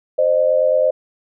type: tone pair together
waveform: sine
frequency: 522 / 610.8 Hz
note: C5 / D#5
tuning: -4 / -32 cents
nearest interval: minor third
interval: 272 cents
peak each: -15 dBFS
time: 0.18-0.91 s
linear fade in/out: 10 ms
effects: none